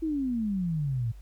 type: exponential sweep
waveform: sine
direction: down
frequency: 329.6 to 110 Hz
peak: -26 dBFS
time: 0.02-1.12 s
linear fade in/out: 10 ms
effects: added 50 Hz sine -43 dBFS peak until 1.21 s + pink hiss -64 dBFS RMS until 1.21 s